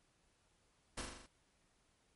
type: noise with echo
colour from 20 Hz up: pink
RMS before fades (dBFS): -42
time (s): 0.97-1.02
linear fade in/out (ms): 10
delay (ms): 41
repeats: 6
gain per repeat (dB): -3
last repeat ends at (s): 1.266
effects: pink hiss -75 dBFS RMS until 2.15 s + MP3 48 kbps